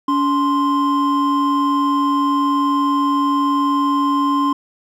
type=tone pair together; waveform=triangle; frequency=284.5 / 1046.5 Hz; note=C#4 / C6; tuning=+45 / 0 cents; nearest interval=octave + major seventh; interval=2255 cents; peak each=-15 / -15 dBFS; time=0.08-4.53 s; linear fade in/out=5 ms; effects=none